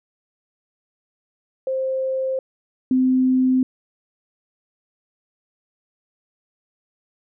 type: tone pair in turn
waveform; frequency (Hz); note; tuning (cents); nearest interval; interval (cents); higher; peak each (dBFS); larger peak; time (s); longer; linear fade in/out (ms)
sine; 526 / 257.7; C5 / C4; +9 / -26; octave; 1235; first; -20 / -14; second; 1.67-2.39 / 2.91-3.63; neither; 2
effects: none